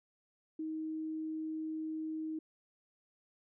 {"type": "tone", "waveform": "sine", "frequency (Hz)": 315.1, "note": "D#4", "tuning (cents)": 22, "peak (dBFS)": -36, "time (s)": [0.59, 2.39], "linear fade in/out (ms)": 5, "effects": []}